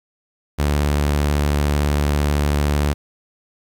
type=tone with vibrato; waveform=sawtooth; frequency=73 Hz; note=D2; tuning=10 cents flat; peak=-12 dBFS; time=0.58-2.94 s; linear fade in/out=20 ms; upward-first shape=square; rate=18 Hz; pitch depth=25 cents each way; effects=9-bit